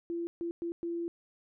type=tone bursts at uneven times; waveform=sine; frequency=340 Hz; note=F4; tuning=46 cents flat; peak=-32 dBFS; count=4; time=0.1-0.27 / 0.41-0.51 / 0.62-0.72 / 0.83-1.08 s; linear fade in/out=0 ms; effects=none